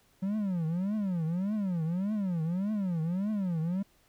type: tone with vibrato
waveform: triangle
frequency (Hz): 185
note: F#3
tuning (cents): 0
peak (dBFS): -26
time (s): 0.22-3.83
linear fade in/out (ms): 10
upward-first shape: triangle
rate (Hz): 1.7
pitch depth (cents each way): 300
effects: pink hiss -66 dBFS RMS until 4.08 s